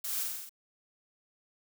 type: noise with echo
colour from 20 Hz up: blue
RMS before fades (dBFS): -36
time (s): 0.04-0.23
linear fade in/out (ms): 5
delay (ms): 44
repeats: 6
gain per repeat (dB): -2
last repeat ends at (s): 0.494
effects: none